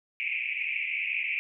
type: band-pass noise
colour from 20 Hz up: pink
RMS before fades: -31 dBFS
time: 0.2-1.39 s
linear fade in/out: 0 ms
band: 2200 to 2600 Hz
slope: 96 dB/octave
effects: none